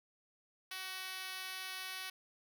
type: tone with high-pass filter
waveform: 5% pulse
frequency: 375.2 Hz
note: F#4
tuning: 24 cents sharp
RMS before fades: -44 dBFS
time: 0.71-2.1 s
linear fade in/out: 5 ms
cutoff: 1000 Hz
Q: 0.59
effects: none